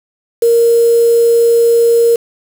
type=tone with quantisation; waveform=sine; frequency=466.2 Hz; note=A#4; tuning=in tune; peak=-6 dBFS; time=0.42-2.16 s; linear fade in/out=5 ms; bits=4; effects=none